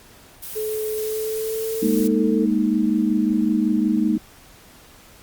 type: noise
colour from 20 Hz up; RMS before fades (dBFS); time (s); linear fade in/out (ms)
blue; -33; 0.42-2.08; 10
type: tone with pitch glide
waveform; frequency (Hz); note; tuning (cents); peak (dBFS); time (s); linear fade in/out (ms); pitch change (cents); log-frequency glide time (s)
sine; 432.5 to 446.5; A4 to A4; -30 to +25; -23; 0.55-2.46; 20; +55; 1.03-1.77
type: chord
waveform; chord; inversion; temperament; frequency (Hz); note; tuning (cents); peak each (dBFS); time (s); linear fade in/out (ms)
sine; Ab suspended second; none; equal; 207.7 / 233.1 / 311.1; Ab3 / Bb3 / Eb4; 0 / 0 / 0; -21; 1.82-4.18; 10
effects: pink hiss -48 dBFS RMS until 5.22 s + Opus 48 kbps